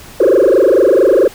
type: tone with frequency modulation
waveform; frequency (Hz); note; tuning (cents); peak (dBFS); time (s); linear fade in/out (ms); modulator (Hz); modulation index
sine; 453.2; A#4; -49; -4; 0.2-1.28; 5; 24.5; 4.4
effects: tanh soft clip ceiling -4 dBFS + pink hiss -36 dBFS RMS until 1.34 s